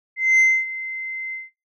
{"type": "tone with ADSR envelope", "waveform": "sine", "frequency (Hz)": 2071, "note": "C7", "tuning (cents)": -18, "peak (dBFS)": -9, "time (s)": [0.16, 1.5], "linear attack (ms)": 230, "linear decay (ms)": 260, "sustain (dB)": -18, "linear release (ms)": 170, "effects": ["noise-tail reverb RT60 0.2 s tail -18 dB re dry", "tanh soft clip ceiling -11 dBFS"]}